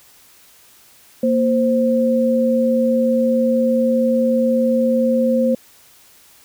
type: tone pair together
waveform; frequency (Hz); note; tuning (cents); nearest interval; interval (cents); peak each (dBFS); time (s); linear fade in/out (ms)
sine; 233.6 / 523.2; A#3 / C5; +4 / 0; octave + major second; 1396; -16; 1.23-5.55; 5
effects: white hiss -49 dBFS RMS until 6.44 s